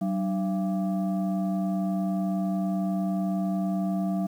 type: tone with frequency modulation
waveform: sine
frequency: 190 Hz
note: F#3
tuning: 46 cents sharp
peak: -24 dBFS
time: 0.01-4.27 s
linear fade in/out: 10 ms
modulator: 491 Hz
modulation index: 0.73
effects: 9-bit